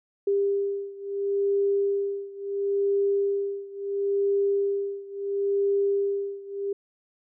sine beating tone pair, 398.8 / 399.53 Hz, G4 / G4, +30 / +33 cents, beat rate 0.73 Hz, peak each -25 / -27 dBFS, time 0.27-6.73 s, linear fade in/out 5 ms, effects none

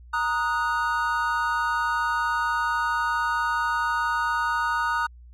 triangle chord, D# minor, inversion second, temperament equal with one note detuned, 932.3 / 1244.5 / 1468.9 Hz, A#5 / D#6 / F#6, 0 / 0 / -13 cents, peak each -25 dBFS, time 0.13-5.07 s, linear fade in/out 10 ms, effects added 60 Hz sine -44 dBFS peak until 5.33 s

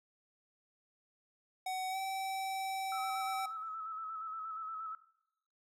square tone with pitch glide, 750 to 769.8 Hz, F#5 to G5, +23 to -32 cents, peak -36 dBFS, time 1.66-3.46 s, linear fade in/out 5 ms, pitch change +45 cents, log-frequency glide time 1.9-1.97 s
sine tone with vibrato, 1300 Hz, E6, 24 cents flat, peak -39 dBFS, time 2.92-4.95 s, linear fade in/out 2 ms, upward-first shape square, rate 8.5 Hz, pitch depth 31 cents each way
effects noise-tail reverb RT60 0.8 s tail -19 dB re dry

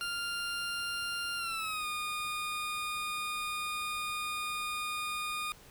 20% pulse tone with pitch glide, 1396.9 to 1223.1 Hz, F6 to D#6, 0 to -30 cents, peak -29 dBFS, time 0.01-5.52 s, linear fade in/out 0 ms, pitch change -230 cents, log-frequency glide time 1.37-1.86 s, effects pink hiss -56 dBFS RMS until 5.7 s

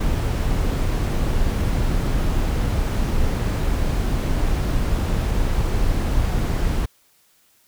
brown noise, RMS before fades -20 dBFS, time 0-6.86 s, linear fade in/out 10 ms, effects white hiss -59 dBFS RMS until 7.67 s

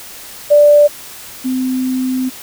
sine tone pair in turn, 587.3 / 257.4 Hz, D5 / C4, 0 / -28 cents, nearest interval octave + major second, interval 1428 cents, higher first, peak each -4 / -14 dBFS, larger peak first, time 0.5-0.88 / 1.44-2.3 s, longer second, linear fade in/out 20 ms, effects white hiss -33 dBFS RMS until 2.42 s

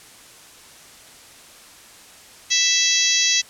harmonic tone, 659.3 Hz, E5, in tune, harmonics 3 / 4 / 5 / 6 / 7 / 8 / 9 / 10, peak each -26 / -25 / -24 / -23 / -26 / -25 / -21 / -25 dBFS, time 2.5-3.42 s, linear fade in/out 20 ms, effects white hiss -45 dBFS RMS until 3.49 s + low-pass 10000 Hz 12 dB/octave

